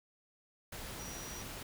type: tone in noise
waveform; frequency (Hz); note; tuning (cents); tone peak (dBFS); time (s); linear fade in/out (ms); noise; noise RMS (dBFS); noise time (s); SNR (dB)
sine; 5800; F#8; -35; -48; 0.99-1.42; 5; pink; -45; 0.72-1.63; -6
effects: none